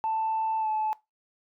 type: tone with pitch glide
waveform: sine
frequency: 884 to 865.3 Hz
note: A5 to A5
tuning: +8 to -29 cents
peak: -24 dBFS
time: 0.04-0.93 s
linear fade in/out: 0 ms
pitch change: -37 cents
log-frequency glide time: 0.59-0.68 s
effects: noise-tail reverb RT60 0.2 s tail -21 dB re dry + tanh soft clip ceiling -21 dBFS